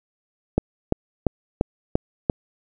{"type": "click train", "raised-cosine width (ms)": 2, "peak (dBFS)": -4, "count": 6, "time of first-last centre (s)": [0.58, 2.298], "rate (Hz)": 2.91, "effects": []}